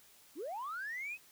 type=linear sweep; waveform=sine; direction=up; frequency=246.9 to 2600 Hz; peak=-37 dBFS; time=0.35-1.18 s; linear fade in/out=50 ms; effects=tanh soft clip ceiling -35 dBFS + white hiss -62 dBFS RMS until 1.31 s